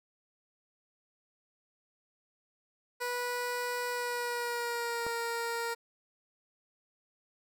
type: tone with pitch glide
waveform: 15% pulse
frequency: 489.6 to 465.9 Hz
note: B4 to A#4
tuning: -15 to -1 cents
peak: -26 dBFS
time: 3-5.75 s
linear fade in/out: 20 ms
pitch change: -86 cents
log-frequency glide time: 3.9-5.12 s
type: click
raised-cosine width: 1 ms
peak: -25 dBFS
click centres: 5.066 s
effects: none